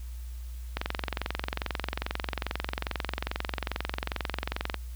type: click train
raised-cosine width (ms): 0.3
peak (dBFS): -13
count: 90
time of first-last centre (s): 0.77-4.743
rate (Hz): 22.4
effects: added 60 Hz sine -36 dBFS peak until 4.95 s + white hiss -56 dBFS RMS until 4.95 s